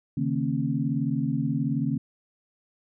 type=tone cluster; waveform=sine; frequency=137.9 / 156.6 / 229.9 / 271.1 Hz; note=C#3 / D#3 / A#3 / C#4; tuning=-9 / +11 / -24 / -38 cents; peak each=-29 dBFS; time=0.17-1.98 s; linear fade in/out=5 ms; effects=none